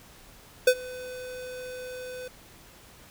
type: tone with ADSR envelope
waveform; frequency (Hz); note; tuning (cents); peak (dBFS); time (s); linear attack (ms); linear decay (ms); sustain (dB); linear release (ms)
square; 504; B4; +35; -14; 0.67-2.28; 6; 63; -23; 4
effects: pink hiss -52 dBFS RMS until 3.1 s